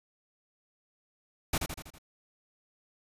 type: noise with echo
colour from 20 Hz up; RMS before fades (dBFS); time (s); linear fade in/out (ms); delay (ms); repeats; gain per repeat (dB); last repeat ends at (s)
pink; -28; 1.53-1.58; 5; 81; 5; -5; 1.985
effects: resampled to 32000 Hz